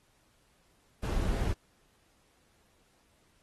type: noise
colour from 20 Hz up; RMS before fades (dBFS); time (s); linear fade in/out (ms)
brown; -30; 1.03-1.53; 5
effects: pink hiss -69 dBFS RMS until 3.42 s + AAC 32 kbps